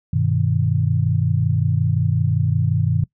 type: chord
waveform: sine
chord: G augmented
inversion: none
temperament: equal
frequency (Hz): 98 / 123.47 / 155.56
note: G2 / B2 / D#3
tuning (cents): 0 / 0 / 0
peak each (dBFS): -20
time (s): 0.13-3.04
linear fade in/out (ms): 5
effects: noise-tail reverb RT60 0.1 s tail -22 dB re dry